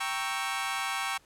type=chord; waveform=20% pulse; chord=G diminished seventh; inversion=none; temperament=equal; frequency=784 / 932.3 / 1108.7 / 1318.5 Hz; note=G5 / Bb5 / Db6 / Fb6; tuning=0 / 0 / 0 / 0 cents; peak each=-30 / -33 / -29 / -32 dBFS; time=0-1.18 s; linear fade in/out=10 ms; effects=pink hiss -62 dBFS RMS until 1.25 s + low-pass 12000 Hz 12 dB/octave